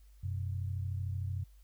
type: tone pair together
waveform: sine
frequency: 92.5 / 125.8 Hz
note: F#2 / B2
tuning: 0 / +32 cents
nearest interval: perfect fourth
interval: 532 cents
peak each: -34 / -40 dBFS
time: 0.23-1.44 s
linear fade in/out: 10 ms
effects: added 50 Hz sine -55 dBFS peak until 1.63 s + white hiss -72 dBFS RMS until 1.63 s